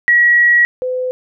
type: tone pair in turn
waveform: sine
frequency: 1916 / 507.5 Hz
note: A#6 / B4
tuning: +47 / +47 cents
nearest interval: octave + major seventh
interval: 2300 cents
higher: first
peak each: -7 / -16 dBFS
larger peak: first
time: 0.08-0.65 / 0.82-1.11 s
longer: first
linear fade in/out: 0 ms
effects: none